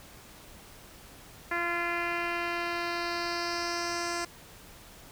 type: tone with low-pass filter sweep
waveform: 10% pulse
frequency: 344.4 Hz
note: F4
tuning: 24 cents flat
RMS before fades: -32 dBFS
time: 1.51-4.25 s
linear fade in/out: 5 ms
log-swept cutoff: 2000 to 7100 Hz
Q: 2.6
effects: pink hiss -51 dBFS RMS until 5.11 s